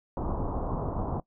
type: low-pass noise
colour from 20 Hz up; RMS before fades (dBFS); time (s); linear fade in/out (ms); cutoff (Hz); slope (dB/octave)
pink; -31; 0.17-1.2; 2; 1100; 48
effects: noise-tail reverb RT60 0.1 s tail -20 dB re dry